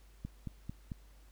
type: click train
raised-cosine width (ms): 5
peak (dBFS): -27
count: 4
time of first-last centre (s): 0.25-0.918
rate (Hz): 4.49
effects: added 50 Hz sine -56 dBFS peak until 1.31 s + pink hiss -67 dBFS RMS until 1.31 s